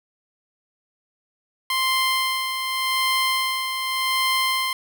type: tone with tremolo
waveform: 15% pulse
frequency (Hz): 1046.5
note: C6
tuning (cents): 0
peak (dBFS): -12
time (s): 1.7-4.73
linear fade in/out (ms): 2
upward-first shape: sine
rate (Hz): 0.86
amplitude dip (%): 50
effects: none